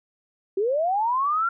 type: linear sweep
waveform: sine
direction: up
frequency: 370 to 1396.9 Hz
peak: -20 dBFS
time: 0.57-1.49 s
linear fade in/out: 5 ms
effects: none